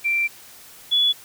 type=tone pair in turn; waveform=sine; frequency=2353 / 3414 Hz; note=D7 / G#7; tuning=+3 / +47 cents; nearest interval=tritone; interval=644 cents; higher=second; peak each=-18 / -15 dBFS; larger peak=second; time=0.04-0.28 / 0.91-1.13 s; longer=first; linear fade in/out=20 ms; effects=white hiss -45 dBFS RMS until 1.24 s